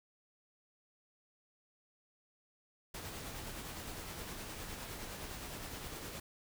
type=noise with tremolo; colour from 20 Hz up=pink; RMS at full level=-44 dBFS; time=2.94-6.2 s; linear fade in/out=5 ms; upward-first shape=sine; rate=9.7 Hz; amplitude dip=30%; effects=none